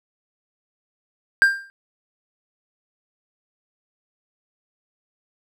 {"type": "tone with exponential decay", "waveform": "triangle", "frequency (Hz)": 1591, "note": "G6", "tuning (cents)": 25, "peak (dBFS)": -6, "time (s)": [1.42, 1.7], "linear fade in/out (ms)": 0, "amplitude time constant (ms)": 59, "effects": []}